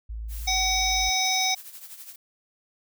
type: tone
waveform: sine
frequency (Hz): 55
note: A1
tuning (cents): 0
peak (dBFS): -31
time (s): 0.09-1.1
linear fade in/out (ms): 10
type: noise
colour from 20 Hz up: blue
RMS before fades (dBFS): -42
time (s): 0.28-1.52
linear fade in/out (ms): 50
type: harmonic tone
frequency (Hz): 754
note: F#5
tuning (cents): +32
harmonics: 1 / 3 / 5 / 7 / 8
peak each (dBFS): -28 / -28 / -28 / -28 / -28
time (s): 0.47-1.55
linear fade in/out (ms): 10
type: noise with tremolo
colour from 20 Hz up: blue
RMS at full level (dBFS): -40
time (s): 1.24-2.16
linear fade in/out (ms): 5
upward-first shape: triangle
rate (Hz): 12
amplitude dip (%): 70
effects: none